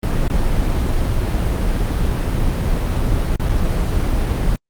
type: noise with dropouts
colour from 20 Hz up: brown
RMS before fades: -17 dBFS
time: 0.03-4.56 s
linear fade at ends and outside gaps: 1 ms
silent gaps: 0.28-0.299 / 3.36-3.397 / 3.488-3.493 s
effects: Opus 32 kbps